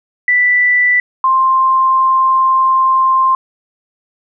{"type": "tone pair in turn", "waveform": "sine", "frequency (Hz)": [1975.5, 1051.6], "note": ["B6", "C6"], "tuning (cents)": [0, 8], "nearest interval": "major seventh", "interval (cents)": 1092, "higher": "first", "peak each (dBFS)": -8, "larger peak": "neither", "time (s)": [[0.28, 1], [1.24, 3.35]], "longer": "second", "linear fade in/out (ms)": 2, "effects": []}